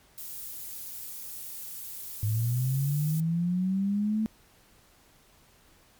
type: noise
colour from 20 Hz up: violet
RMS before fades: -39 dBFS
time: 0.18-3.2 s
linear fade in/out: 0 ms
type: linear sweep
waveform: sine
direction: up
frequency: 104.5 to 221 Hz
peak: -24 dBFS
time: 2.23-4.26 s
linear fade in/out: 0 ms
effects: pink hiss -60 dBFS RMS until 5.99 s + MP3 96 kbps